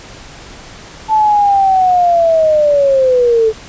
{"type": "linear sweep", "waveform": "sine", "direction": "down", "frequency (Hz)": [880, 432.2], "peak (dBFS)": -7, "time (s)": [1.08, 3.53], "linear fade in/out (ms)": 50, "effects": ["pink hiss -34 dBFS RMS until 3.68 s", "resampled to 16000 Hz"]}